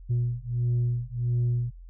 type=beating tone pair; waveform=sine; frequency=120 / 121.5 Hz; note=B2 / B2; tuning=-49 / -28 cents; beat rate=1.5 Hz; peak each=-25 dBFS; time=0.09-1.71 s; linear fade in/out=20 ms; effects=tanh soft clip ceiling -20 dBFS + added 43 Hz sine -42 dBFS peak until 1.89 s